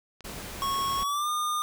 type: clicks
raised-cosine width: 0.2 ms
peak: -28 dBFS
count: 2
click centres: 0.207 / 0.563 s
type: noise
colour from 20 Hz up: pink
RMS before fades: -39 dBFS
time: 0.24-1.04 s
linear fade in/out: 10 ms
type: tone with pitch glide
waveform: square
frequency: 1100 to 1213.5 Hz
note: C#6 to D#6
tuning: -14 to -44 cents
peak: -27 dBFS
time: 0.62-1.62 s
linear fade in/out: 0 ms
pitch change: +170 cents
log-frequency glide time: 0.97-1.29 s
effects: none